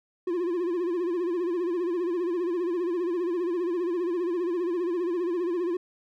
triangle tone with vibrato, 350 Hz, F4, 4 cents sharp, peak -23 dBFS, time 0.27-5.77 s, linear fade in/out 5 ms, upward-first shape sine, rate 15 Hz, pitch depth 93 cents each way, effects none

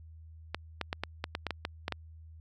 clicks, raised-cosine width 0.3 ms, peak -16 dBFS, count 11, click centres 0.546 / 0.813 / 0.929 / 1.036 / 1.241 / 1.351 / 1.467 / 1.507 / 1.651 / 1.881 / 1.923 s, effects added 80 Hz sine -48 dBFS peak until 2.4 s

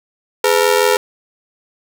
sawtooth ring-modulated tone, 460 Hz, A#4, 23 cents flat, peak -4 dBFS, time 0.44-0.97 s, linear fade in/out 2 ms, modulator 42.9 Hz, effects none

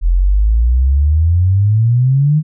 sine exponential sweep, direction up, 41.2 to 157.7 Hz, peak -8 dBFS, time 0.01-2.43 s, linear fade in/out 50 ms, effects none

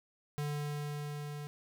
square tone with level ramp, 147 Hz, D3, 2 cents sharp, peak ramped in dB -34 to -41 dBFS, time 0.38-1.47 s, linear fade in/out 0 ms, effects none

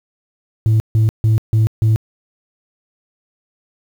sine tone bursts, 110 Hz, A2, in tune, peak -7 dBFS, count 5, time 0.66-1.96 s, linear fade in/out 0 ms, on 140 ms, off 150 ms, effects tanh soft clip ceiling -9 dBFS + 7-bit

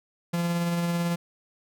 45% pulse tone with tremolo, 171.6 Hz, F3, 30 cents flat, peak -23 dBFS, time 0.33-1.16 s, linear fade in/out 10 ms, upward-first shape triangle, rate 18 Hz, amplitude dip 30%, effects none

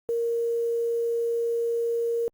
sine tone with quantisation, 466.2 Hz, A#4, in tune, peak -23 dBFS, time 0.09-2.28 s, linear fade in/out 0 ms, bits 8, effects Opus 48 kbps

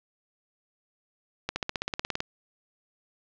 accelerating click train, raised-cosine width 0.2 ms, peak -11 dBFS, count 13, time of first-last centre 1.49-2.204 s, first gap 70 ms, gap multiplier 0.97, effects low-pass 5000 Hz 12 dB/octave + 8-bit

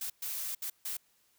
blue noise bursts at uneven times, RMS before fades -37 dBFS, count 4, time 0.01-0.1 / 0.22-0.55 / 0.62-0.7 / 0.85-0.97 s, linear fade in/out 5 ms, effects white hiss -70 dBFS RMS until 1.38 s

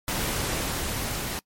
pink noise with level ramp, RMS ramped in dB -27 to -31 dBFS, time 0.08-1.39 s, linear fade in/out 0 ms, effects noise-tail reverb RT60 0.1 s tail -24 dB re dry + MP3 64 kbps

